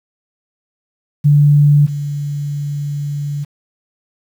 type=tone pair in turn; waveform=sine; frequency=145.9 / 144.56 Hz; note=D3 / D3; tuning=-11 / -27 cents; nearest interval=unison; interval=16 cents; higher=first; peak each=-6 / -18 dBFS; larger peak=first; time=1.24-1.87 / 1.87-3.45 s; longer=second; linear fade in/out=20 ms; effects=7-bit